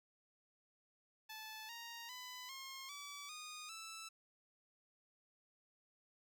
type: tone with pitch steps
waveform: 10% pulse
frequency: 871 / 933.5 / 1000.5 / 1072.3 / 1149.3 / 1231.8 / 1320.2 Hz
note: A5 / A#5 / B5 / C6 / D6 / D#6 / E6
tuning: -18 / +2 / +22 / +42 / -38 / -18 / +2 cents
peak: -40 dBFS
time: 1.29-4.09 s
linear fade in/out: 10 ms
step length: 400 ms
effects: none